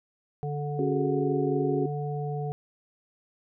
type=harmonic tone; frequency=146.2 Hz; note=D3; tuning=7 cents flat; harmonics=1 / 3 / 5; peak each=-30 / -35 / -37 dBFS; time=0.43-2.52 s; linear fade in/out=0 ms
type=chord; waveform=sine; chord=C# suspended fourth; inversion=none; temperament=equal; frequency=277.2 / 370 / 415.3 Hz; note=C#4 / F#4 / G#4; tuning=0 / 0 / 0 cents; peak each=-29 dBFS; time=0.79-1.86 s; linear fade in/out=2 ms
effects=none